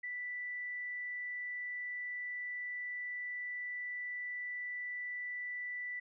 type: tone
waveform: sine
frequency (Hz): 1974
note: B6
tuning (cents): -1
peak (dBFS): -38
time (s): 0.03-6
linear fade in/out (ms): 10
effects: none